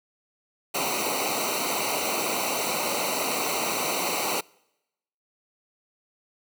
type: noise with comb filter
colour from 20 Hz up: pink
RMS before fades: -27 dBFS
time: 0.74-4.41 s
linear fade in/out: 10 ms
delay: 0.59 ms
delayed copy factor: -1
effects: noise-tail reverb RT60 0.9 s tail -26 dB re dry + high-pass 200 Hz 12 dB/octave